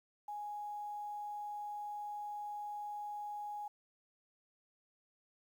sine tone, 830.6 Hz, G#5, in tune, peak -40 dBFS, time 0.28-3.68 s, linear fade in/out 5 ms, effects 11-bit

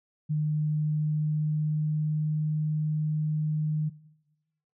sine tone with pitch glide, 152.1 to 153.42 Hz, D#3 to D#3, -39 to -24 cents, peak -24 dBFS, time 0.29-3.9 s, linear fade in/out 20 ms, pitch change +15 cents, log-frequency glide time 0.68-2.5 s, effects noise-tail reverb RT60 1.0 s tail -20 dB re dry

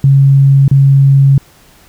sine tone with dropouts, 137.5 Hz, C#3, 14 cents flat, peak -3 dBFS, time 0.04-1.38 s, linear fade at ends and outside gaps 2 ms, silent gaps 0.68-0.713 s, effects pink hiss -44 dBFS RMS until 1.88 s

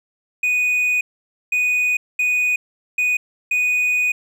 triangle tone bursts at uneven times, 2480 Hz, D#7, 6 cents flat, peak -14 dBFS, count 5, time 0.43-1.01 / 1.52-1.97 / 2.19-2.56 / 2.98-3.17 / 3.51-4.12 s, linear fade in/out 5 ms, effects none

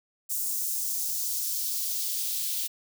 blue noise with high-pass filter sweep, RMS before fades -30 dBFS, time 0.29-2.68 s, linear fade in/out 20 ms, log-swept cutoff 7300 to 3300 Hz, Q 1.4, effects none

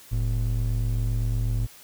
triangle ring-modulated tone, 78.6 Hz, D#2, 18 cents sharp, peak -17 dBFS, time 0.11-1.67 s, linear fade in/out 20 ms, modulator 34 Hz, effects white hiss -49 dBFS RMS until 1.83 s

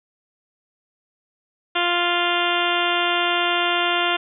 harmonic tone, 349.2 Hz, F4, in tune, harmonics 1 / 2 / 3 / 4 / 5 / 6 / 7 / 8 / 9 / 10, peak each -27 / -25 / -27 / -25 / -31 / -30 / -31 / -26 / -28 / -29 dBFS, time 1.75-4.17 s, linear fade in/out 10 ms, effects none

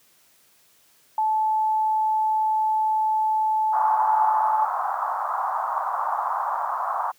sine tone, 869 Hz, A5, 22 cents flat, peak -19 dBFS, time 1.18-4.65 s, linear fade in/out 2 ms
white band-pass noise, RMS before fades -26 dBFS, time 3.72-7.12 s, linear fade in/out 20 ms, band 730 to 1200 Hz, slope 48 dB/octave
effects white hiss -59 dBFS RMS until 7.18 s + high-pass 80 Hz 12 dB/octave

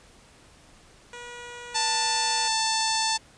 10% pulse tone, 482.9 Hz, B4, 39 cents flat, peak -30 dBFS, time 1.13-2.48 s, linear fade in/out 2 ms
harmonic tone, 886 Hz, A5, 12 cents sharp, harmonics 1 / 2 / 3 / 4 / 5 / 6 / 7 / 8 / 9 / 10, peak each -27 / -34 / -35 / -33 / -29 / -33 / -33 / -36 / -37 / -39 dBFS, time 1.74-3.18 s, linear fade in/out 20 ms
effects pink hiss -54 dBFS RMS until 3.37 s + resampled to 22050 Hz

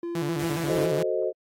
triangle tone with pitch glide, 342.2 to 332.5 Hz, F4 to E4, -35 to +15 cents, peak -27 dBFS, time 0.03-0.88 s, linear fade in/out 2 ms, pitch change -50 cents, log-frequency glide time 0.26-0.72 s
sawtooth tone with vibrato, 155.2 Hz, D#3, 4 cents flat, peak -24 dBFS, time 0.15-1.03 s, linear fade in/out 2 ms, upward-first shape square, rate 7.2 Hz, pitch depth 120 cents each way
pink noise, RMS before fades -39 dBFS, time 0.39-0.86 s, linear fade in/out 5 ms
sine chord, F# diminished seventh, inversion none, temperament equal, 370 / 440 / 523.3 / 622.3 Hz, F#4 / A4 / C5 / Eb5, 0 / 0 / 0 / 0 cents, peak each -29 dBFS, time 0.66-1.33 s, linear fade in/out 50 ms
effects high-pass 80 Hz 12 dB/octave + AAC 48 kbps

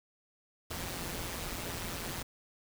pink noise with amplitude modulation, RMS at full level -36 dBFS, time 0.7-2.23 s, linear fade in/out 10 ms, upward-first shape sine, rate 175 Hz, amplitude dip 65%, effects none

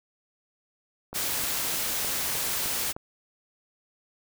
click train, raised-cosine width 1 ms, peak -24 dBFS, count 7, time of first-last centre 1.13-2.965 s, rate 3.27 Hz
white noise, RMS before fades -29 dBFS, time 1.14-2.93 s, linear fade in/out 20 ms
effects none

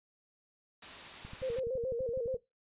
white noise, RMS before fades -46 dBFS, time 0.82-1.6 s, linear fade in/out 5 ms
click train, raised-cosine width 5 ms, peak -34 dBFS, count 14, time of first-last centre 1.25-2.342 s, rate 11.9 Hz
sine tone with vibrato, 493.9 Hz, B4, in tune, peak -32 dBFS, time 1.42-2.37 s, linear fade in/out 10 ms, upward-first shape square, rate 7 Hz, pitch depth 96 cents each way
effects noise-tail reverb RT60 0.2 s tail -20 dB re dry + resampled to 8000 Hz

